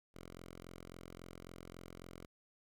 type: tone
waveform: 5% pulse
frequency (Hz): 43.65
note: F1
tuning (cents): 0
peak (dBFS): -39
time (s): 0.14-2.26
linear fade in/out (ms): 10
effects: none